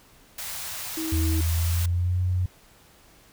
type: band-stop noise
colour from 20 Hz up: white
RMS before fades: -34 dBFS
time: 0.38-1.86 s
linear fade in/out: 5 ms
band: 140 to 600 Hz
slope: 24 dB/octave
type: tone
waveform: sine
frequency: 320.7 Hz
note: E4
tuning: 48 cents flat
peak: -28 dBFS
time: 0.97-1.41 s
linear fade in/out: 5 ms
type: tone with pitch glide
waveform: sine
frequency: 81 to 90.92 Hz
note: E2 to F#2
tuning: -30 to -30 cents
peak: -21 dBFS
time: 1.12-2.46 s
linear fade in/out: 5 ms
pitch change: +200 cents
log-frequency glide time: 1.34-2.22 s
effects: pink hiss -55 dBFS RMS until 3.32 s